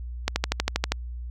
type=click train; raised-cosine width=0.2 ms; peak=-5 dBFS; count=9; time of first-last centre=0.28-0.92 s; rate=12.5 Hz; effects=added 60 Hz sine -32 dBFS peak until 1.3 s